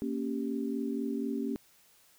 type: chord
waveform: sine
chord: G diminished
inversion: first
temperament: equal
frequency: 233.1 / 277.2 / 392 Hz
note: Bb3 / Db4 / G4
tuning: 0 / 0 / 0 cents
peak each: -34 / -34 / -38 dBFS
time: 0.02-1.56 s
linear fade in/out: 0 ms
effects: white hiss -63 dBFS RMS until 2.18 s